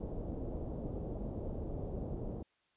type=low-pass noise; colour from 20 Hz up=pink; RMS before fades=-40 dBFS; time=0-2.43 s; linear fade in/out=10 ms; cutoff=600 Hz; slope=24 dB/octave; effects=white hiss -75 dBFS RMS until 2.76 s + resampled to 8000 Hz